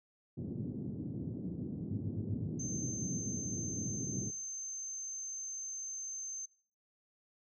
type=band-pass noise; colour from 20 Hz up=pink; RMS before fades=-40 dBFS; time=0.37-4.31 s; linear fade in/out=10 ms; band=110 to 310 Hz; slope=24 dB/octave
type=tone bursts; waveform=sine; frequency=103.83 Hz; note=G#2; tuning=in tune; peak=-35 dBFS; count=5; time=1.91-2.472 s; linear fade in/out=10 ms; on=62 ms; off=63 ms
type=tone; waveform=sine; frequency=6272 Hz; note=G8; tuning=in tune; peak=-39 dBFS; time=2.59-6.46 s; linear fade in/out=10 ms
effects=noise-tail reverb RT60 0.5 s tail -22 dB re dry